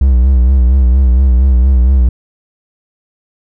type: tone with vibrato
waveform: triangle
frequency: 63.9 Hz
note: C2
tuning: 40 cents flat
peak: -3 dBFS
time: 0.01-2.09 s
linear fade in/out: 5 ms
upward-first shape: sine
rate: 4.3 Hz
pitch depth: 94 cents each way
effects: none